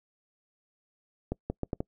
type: accelerating click train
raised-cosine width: 2 ms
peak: -17 dBFS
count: 5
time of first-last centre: 1.32-1.805 s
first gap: 180 ms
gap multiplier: 0.74
effects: noise-tail reverb RT60 0.1 s tail -26 dB re dry